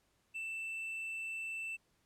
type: tone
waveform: triangle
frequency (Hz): 2661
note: E7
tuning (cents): +16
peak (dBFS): -37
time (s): 0.34-1.77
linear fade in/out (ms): 20
effects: pink hiss -75 dBFS RMS until 2.05 s + low-pass 12000 Hz 12 dB/octave